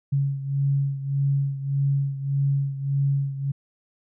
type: beating tone pair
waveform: sine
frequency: 138.59 / 140.29 Hz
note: C#3 / C#3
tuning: 0 / +21 cents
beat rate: 1.7 Hz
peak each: -22 / -27 dBFS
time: 0.12-3.52 s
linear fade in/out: 10 ms
effects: none